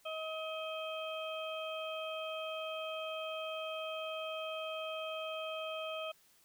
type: harmonic tone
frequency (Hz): 634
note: D#5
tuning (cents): +32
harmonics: 1 / 2 / 4 / 5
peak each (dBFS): -40 / -45 / -46 / -46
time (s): 0.05-6.12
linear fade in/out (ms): 10
effects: white hiss -67 dBFS RMS until 6.44 s